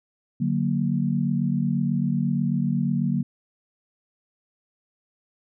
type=chord; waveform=sine; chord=D augmented; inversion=none; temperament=equal; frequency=146.83 / 185 / 233.1 Hz; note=D3 / F#3 / A#3; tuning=0 / 0 / 0 cents; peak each=-25 dBFS; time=0.4-3.23 s; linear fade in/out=10 ms; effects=none